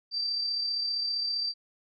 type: tone with amplitude modulation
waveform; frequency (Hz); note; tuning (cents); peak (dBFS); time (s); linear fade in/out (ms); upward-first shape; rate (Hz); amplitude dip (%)
sine; 4675; D8; -9; -26; 0.11-1.54; 50; sine; 35.2; 35
effects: none